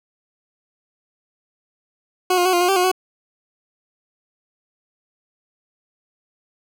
20% pulse tone with pitch steps, 366.5 / 354.6 / 371.4 / 350.2 / 357.7 / 388.6 / 360.9 / 371.5 Hz, F#4 / F4 / F#4 / F4 / F4 / G4 / F#4 / F#4, -16 / +26 / +7 / +5 / +41 / -15 / -43 / +7 cents, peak -10 dBFS, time 2.3-2.916 s, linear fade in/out 5 ms, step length 77 ms, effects none

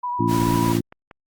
sine tone with vibrato, 978 Hz, B5, 17 cents flat, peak -23 dBFS, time 0.03-0.73 s, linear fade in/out 10 ms, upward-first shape sine, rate 10 Hz, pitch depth 24 cents each way
harmonic tone, 57 Hz, A#1, 38 cents flat, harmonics 2 / 3 / 4 / 5 / 6, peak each -24 / -26 / -25 / -24 / -24 dBFS, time 0.19-0.81 s, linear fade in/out 10 ms
pink noise, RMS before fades -30 dBFS, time 0.27-0.81 s, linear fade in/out 50 ms
click train, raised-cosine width 0.5 ms, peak -26 dBFS, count 4, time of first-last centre 0.55-1.112 s, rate 5.34 Hz
effects Opus 48 kbps

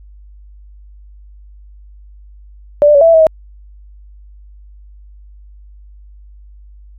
sine tone with pitch steps, 585 / 594 / 565 / 659 / 663 / 643 / 634 Hz, D5 / D5 / C#5 / E5 / E5 / E5 / D#5, -7 / +20 / +33 / -1 / +10 / -43 / +32 cents, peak -4 dBFS, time 2.82-3.268 s, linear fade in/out 0 ms, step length 64 ms, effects added 50 Hz sine -36 dBFS peak until 6.98 s

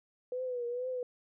sine tone with vibrato, 493.9 Hz, B4, in tune, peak -33 dBFS, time 0.32-1.03 s, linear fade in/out 2 ms, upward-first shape triangle, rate 2.2 Hz, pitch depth 78 cents each way, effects none

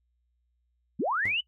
sine linear sweep, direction up, 147.3 to 3049 Hz, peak -25 dBFS, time 0.99-1.41 s, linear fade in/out 10 ms
sawtooth tone with exponential decay, 95 Hz, F#2, 46 cents sharp, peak -32 dBFS, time 1.25-1.41 s, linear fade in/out 5 ms, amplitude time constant 34 ms
effects noise-tail reverb RT60 0.1 s tail -22 dB re dry + added 60 Hz sine -70 dBFS peak until 1.47 s

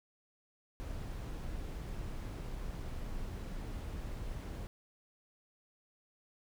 brown noise, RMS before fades -41 dBFS, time 0.8-4.67 s, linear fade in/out 0 ms, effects none

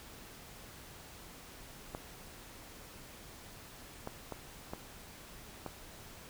clicks, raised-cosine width 1 ms, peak -25 dBFS, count 5, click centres 1.949 / 4.074 / 4.323 / 4.735 / 5.663 s, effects pink hiss -52 dBFS RMS until 6.29 s

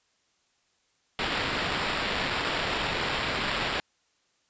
blue noise with sample-and-hold, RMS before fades -29 dBFS, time 1.19-3.8 s, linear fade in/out 0 ms, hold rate 6300 Hz, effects white hiss -70 dBFS RMS until 4.49 s + resampled to 16000 Hz

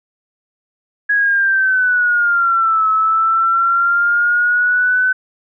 sine exponential two-way sweep, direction down then up, 1670 to 1293 to 1516 Hz, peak -11 dBFS, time 1.09-5.13 s, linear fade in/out 10 ms, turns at 2.89 s, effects none

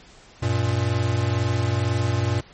square tone pair together, 95.5 / 117.55 Hz, G2 / A#2, -45 / +15 cents, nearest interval major third, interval 360 cents, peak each -24 / -23 dBFS, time 0.42-2.41 s, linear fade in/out 10 ms, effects pink hiss -49 dBFS RMS until 2.53 s + MP3 32 kbps

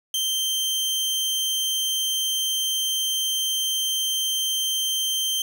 sawtooth tone, 3136 Hz, G7, in tune, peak -19 dBFS, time 0.14-5.42 s, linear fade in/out 2 ms, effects none

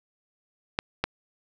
clicks, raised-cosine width 0.3 ms, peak -8 dBFS, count 2, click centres 0.789 / 1.04 s, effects none

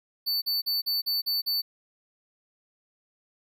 square tone bursts, 4500 Hz, C#8, 25 cents sharp, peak -25 dBFS, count 7, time 0.26-1.62 s, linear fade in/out 20 ms, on 160 ms, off 40 ms, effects none

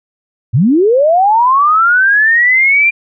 sine linear sweep, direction up, 98 to 2396 Hz, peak -6 dBFS, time 0.53-2.91 s, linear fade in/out 20 ms, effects none

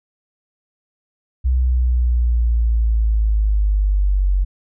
sine linear sweep, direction down, 64 to 46.32 Hz, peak -13 dBFS, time 1.44-4.45 s, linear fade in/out 20 ms, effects none

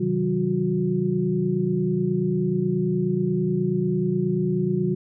sine tone cluster, 131.6 / 159 / 188.3 / 363.1 Hz, C3 / D#3 / F#3 / F#4, +10 / +38 / +31 / -33 cents, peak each -29 / -26 / -24 / -25 dBFS, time 0-4.95 s, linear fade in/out 10 ms, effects none

